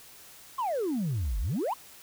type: exponential two-way sweep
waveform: sine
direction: down then up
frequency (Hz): 1108.7 to 44.82 to 1108.7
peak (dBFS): -25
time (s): 0.58-1.74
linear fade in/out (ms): 10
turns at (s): 1.39
effects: tanh soft clip ceiling -25 dBFS + white hiss -51 dBFS RMS until 2.02 s